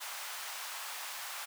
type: high-pass noise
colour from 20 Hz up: pink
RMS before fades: -42 dBFS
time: 0-1.46 s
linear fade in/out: 20 ms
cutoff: 790 Hz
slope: 24 dB/octave
effects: none

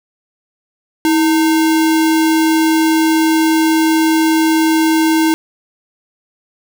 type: tone with sample-and-hold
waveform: sine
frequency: 320.7 Hz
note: E4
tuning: 48 cents flat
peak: -9 dBFS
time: 1.05-5.34 s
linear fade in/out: 0 ms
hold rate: 1225 Hz
effects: none

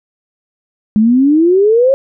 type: exponential sweep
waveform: sine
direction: up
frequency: 207.7 to 553 Hz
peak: -6 dBFS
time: 0.96-1.94 s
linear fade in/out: 0 ms
effects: none

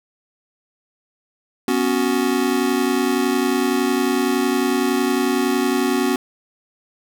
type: chord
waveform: square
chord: B suspended second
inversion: none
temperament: just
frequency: 246.9 / 277.8 / 370.4 Hz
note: B3 / C#4 / F#4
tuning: 0 / +4 / +2 cents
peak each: -22 dBFS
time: 1.68-6.16 s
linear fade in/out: 2 ms
effects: none

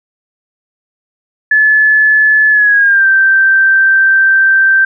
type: tone with pitch glide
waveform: sine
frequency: 1725 to 1563.7 Hz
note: A6 to G6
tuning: -35 to -5 cents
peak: -5 dBFS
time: 1.51-4.85 s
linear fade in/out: 5 ms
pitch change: -170 cents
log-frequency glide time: 2.5-3.07 s
effects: none

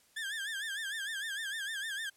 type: tone with vibrato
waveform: 30% pulse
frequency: 1689 Hz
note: G#6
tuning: 29 cents sharp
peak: -33 dBFS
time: 0.16-2.1 s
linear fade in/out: 10 ms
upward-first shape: sine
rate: 6.6 Hz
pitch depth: 130 cents each way
effects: white hiss -66 dBFS RMS until 2.16 s + low-pass 12000 Hz 12 dB/octave

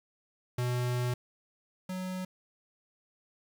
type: tone pair in turn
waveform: square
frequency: 123.47 / 185 Hz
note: B2 / F#3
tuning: 0 / 0 cents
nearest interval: perfect fifth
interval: 700 cents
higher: second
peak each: -29 / -35 dBFS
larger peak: first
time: 0.58-1.14 / 1.89-2.25 s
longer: first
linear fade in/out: 5 ms
effects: 10-bit

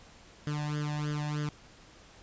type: tone with flanger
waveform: sawtooth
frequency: 149.1 Hz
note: D3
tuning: 27 cents sharp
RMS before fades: -33 dBFS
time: 0.47-1.49 s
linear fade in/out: 0 ms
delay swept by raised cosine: 0.61 to 1.17 ms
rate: 3.2 Hz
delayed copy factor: +0.9
effects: pink hiss -55 dBFS RMS until 2.22 s + resampled to 16000 Hz

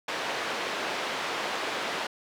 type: band-pass noise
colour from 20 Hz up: pink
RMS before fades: -32 dBFS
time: 0.08-2.07 s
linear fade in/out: 5 ms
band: 460 to 3700 Hz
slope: 12 dB/octave
effects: none

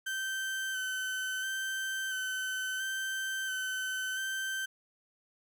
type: tone with vibrato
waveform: 35% pulse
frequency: 1539 Hz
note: G6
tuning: 32 cents flat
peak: -31 dBFS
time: 0.06-4.66 s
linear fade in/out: 10 ms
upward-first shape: square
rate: 0.73 Hz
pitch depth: 16 cents each way
effects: none

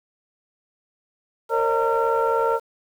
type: tone cluster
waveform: sine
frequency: 460.3 / 542 / 606 / 917 / 1365 Hz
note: A#4 / C#5 / D#5 / A#5 / F6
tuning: -22 / -39 / -46 / -29 / -40 cents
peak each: -21 / -25 / -29 / -23 / -25 dBFS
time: 1.49-2.6 s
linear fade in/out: 50 ms
effects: tanh soft clip ceiling -10 dBFS + 8-bit

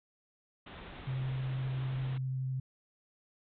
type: low-pass noise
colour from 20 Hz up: pink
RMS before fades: -48 dBFS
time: 0.66-2.18 s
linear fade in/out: 5 ms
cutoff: 3800 Hz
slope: 96 dB/octave
type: tone with vibrato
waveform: sine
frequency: 130.81 Hz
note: C3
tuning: in tune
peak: -32 dBFS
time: 1.07-2.6 s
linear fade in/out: 5 ms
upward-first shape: sine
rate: 12 Hz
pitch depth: 9 cents each way
effects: none

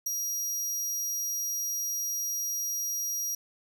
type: tone with ADSR envelope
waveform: sawtooth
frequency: 5730 Hz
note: F8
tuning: 44 cents sharp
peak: -23 dBFS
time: 0.06-3.35 s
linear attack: 8 ms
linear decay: 11 ms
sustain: -4 dB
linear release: 4 ms
effects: none

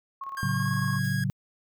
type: tone with tremolo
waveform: sine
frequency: 1090 Hz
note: C#6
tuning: 29 cents flat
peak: -32 dBFS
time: 0.21-0.99 s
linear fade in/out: 5 ms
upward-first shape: square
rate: 18 Hz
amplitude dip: 55%
type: tone with pitch glide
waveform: 45% pulse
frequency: 1605 to 1648.2 Hz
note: G6 to G#6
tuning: +40 to -14 cents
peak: -32 dBFS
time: 0.37-1.24 s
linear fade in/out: 2 ms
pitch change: +46 cents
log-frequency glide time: 0.48-0.71 s
type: chord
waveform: sine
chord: F# minor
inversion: first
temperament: just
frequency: 111 / 138.75 / 185 Hz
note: A2 / C#3 / F#3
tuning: +16 / +2 / 0 cents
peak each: -30 / -28 / -30 dBFS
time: 0.43-1.3 s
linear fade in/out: 0 ms
type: noise with exponential decay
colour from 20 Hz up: blue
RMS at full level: -44 dBFS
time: 1.04-1.33 s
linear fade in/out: 5 ms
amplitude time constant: 63 ms
effects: none

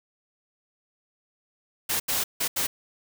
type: noise bursts at uneven times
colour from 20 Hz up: white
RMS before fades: -26 dBFS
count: 4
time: 1.89-2 / 2.08-2.24 / 2.4-2.48 / 2.56-2.67 s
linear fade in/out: 10 ms
effects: none

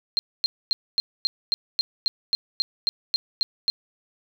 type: tone bursts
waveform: sine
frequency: 4186 Hz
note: C8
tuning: in tune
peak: -18 dBFS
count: 14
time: 0.17-3.7 s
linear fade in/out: 0 ms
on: 20 ms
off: 250 ms
effects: none

